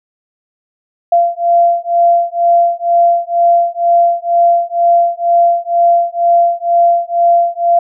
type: beating tone pair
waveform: sine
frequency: 687 / 689.1 Hz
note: F5 / F5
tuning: -29 / -23 cents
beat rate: 2.1 Hz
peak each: -11 dBFS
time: 1.12-7.79 s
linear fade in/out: 5 ms
effects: none